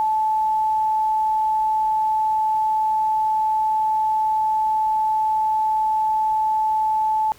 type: tone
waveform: sine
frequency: 869 Hz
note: A5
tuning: 22 cents flat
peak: -17 dBFS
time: 0-7.32 s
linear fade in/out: 0 ms
effects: pink hiss -49 dBFS RMS until 7.38 s